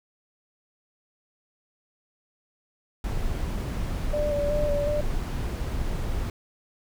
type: noise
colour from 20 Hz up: brown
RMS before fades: -28 dBFS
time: 3.04-6.3 s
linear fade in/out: 2 ms
type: tone with vibrato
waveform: sine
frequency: 586 Hz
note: D5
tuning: 4 cents flat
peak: -24 dBFS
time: 4.13-5.01 s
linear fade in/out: 5 ms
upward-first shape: square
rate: 2.7 Hz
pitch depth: 22 cents each way
effects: none